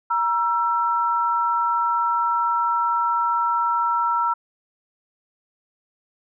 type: tone pair together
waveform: sine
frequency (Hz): 946 / 1337.8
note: A#5 / E6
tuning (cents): +25 / +25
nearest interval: tritone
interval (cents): 600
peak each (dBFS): -21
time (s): 0.1-4.34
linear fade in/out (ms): 10
effects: none